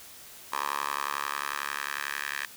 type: tone with high-pass filter sweep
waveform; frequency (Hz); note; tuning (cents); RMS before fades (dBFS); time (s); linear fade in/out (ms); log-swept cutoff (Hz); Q
10% pulse; 71.1; C#2; +45; -33; 0.52-2.46; 10; 1000 to 1700; 2.9
effects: white hiss -48 dBFS RMS until 2.56 s